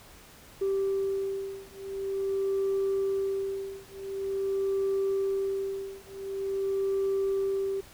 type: beating tone pair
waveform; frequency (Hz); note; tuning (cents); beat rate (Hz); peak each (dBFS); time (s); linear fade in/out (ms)
sine; 390 / 390.46; G4 / G4; -9 / -7; 0.46; -29; 0.61-7.81; 10
effects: tanh soft clip ceiling -22 dBFS + pink hiss -52 dBFS RMS until 7.93 s